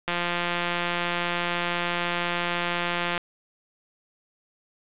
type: click train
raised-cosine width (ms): 0.3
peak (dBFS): -10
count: 540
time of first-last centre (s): 0.08-3.178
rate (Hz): 174
effects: resampled to 8000 Hz + 8-bit